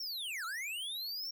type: linear two-way sweep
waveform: square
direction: down then up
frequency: 5588 to 1279 to 5588 Hz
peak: -38 dBFS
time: 0-1.31 s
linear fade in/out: 5 ms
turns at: 0.45 s
effects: none